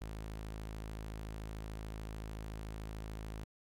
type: tone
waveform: sawtooth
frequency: 53.6 Hz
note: A1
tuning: 45 cents flat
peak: -38 dBFS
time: 0.01-3.44 s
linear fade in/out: 5 ms
effects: AAC 64 kbps